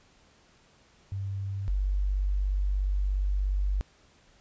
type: tone pair in turn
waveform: sine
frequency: 98 / 48.47 Hz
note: G2 / G1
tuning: 0 / -19 cents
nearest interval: octave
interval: 1219 cents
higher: first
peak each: -30 / -24 dBFS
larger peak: second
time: 1.12-1.68 / 1.68-3.81 s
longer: second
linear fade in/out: 0 ms
effects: pink hiss -61 dBFS RMS until 4.4 s + resampled to 16000 Hz